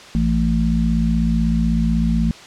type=harmonic tone; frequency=56.1 Hz; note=A1; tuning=34 cents sharp; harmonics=1 / 3 / 4; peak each=-19 / -19 / -19 dBFS; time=0.15-2.31 s; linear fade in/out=0 ms; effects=white hiss -39 dBFS RMS until 2.46 s + low-pass 5000 Hz 12 dB/octave